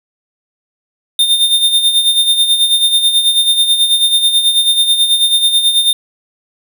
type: tone with tremolo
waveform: square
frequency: 3630 Hz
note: A#7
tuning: 47 cents flat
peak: -7 dBFS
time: 1.19-5.93 s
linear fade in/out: 2 ms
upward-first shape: sine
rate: 9.2 Hz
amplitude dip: 60%
effects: none